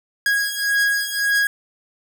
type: beating tone pair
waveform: 45% pulse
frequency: 1646 / 1647.8 Hz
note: G#6 / G#6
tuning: -16 / -14 cents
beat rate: 1.8 Hz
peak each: -22 / -20 dBFS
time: 0.26-1.47 s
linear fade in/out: 2 ms
effects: none